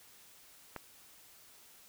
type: click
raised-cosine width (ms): 0.5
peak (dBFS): -25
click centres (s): 0.763
effects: white hiss -59 dBFS RMS until 1.88 s